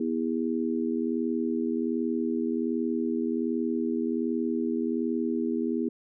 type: harmonic tone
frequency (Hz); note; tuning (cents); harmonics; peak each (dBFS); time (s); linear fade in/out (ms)
81.3; E2; -23; 3 / 4 / 5; -28 / -30 / -32; 0-5.89; 5
effects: none